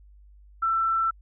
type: tone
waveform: sine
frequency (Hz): 1337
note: E6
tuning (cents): +24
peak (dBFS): -21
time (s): 0.62-1.11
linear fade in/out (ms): 10
effects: added 50 Hz sine -49 dBFS peak until 1.21 s